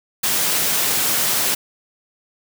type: high-pass noise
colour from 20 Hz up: white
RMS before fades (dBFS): -19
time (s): 0.23-1.55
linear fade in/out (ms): 10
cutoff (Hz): 100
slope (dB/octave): 24
effects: none